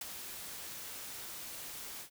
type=noise with ADSR envelope; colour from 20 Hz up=white; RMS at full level=-38 dBFS; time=0.01-2.1 s; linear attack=5 ms; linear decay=17 ms; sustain=-7 dB; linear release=97 ms; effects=none